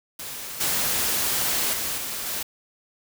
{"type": "noise with level steps", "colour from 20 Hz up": "white", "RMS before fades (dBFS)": [-35, -24, -28, -31, -29], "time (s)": [0.19, 2.43], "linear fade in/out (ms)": 5, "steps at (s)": [0.6, 1.73, 1.97, 2.26], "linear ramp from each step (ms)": 10, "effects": []}